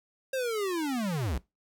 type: linear sweep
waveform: square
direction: down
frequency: 540 to 51.91 Hz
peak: -29 dBFS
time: 0.33-1.38 s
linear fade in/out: 5 ms
effects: noise-tail reverb RT60 0.2 s tail -20 dB re dry